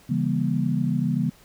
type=chord; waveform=sine; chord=C# diminished seventh; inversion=none; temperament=just; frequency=138.59 / 166.31 / 199.57 / 239.5 Hz; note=C#3 / E3 / G3 / Bb3; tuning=0 / +16 / +31 / +47 cents; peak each=-26 / -26 / -27 / -26 dBFS; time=0.09-1.3 s; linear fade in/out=10 ms; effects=pink hiss -54 dBFS RMS until 1.44 s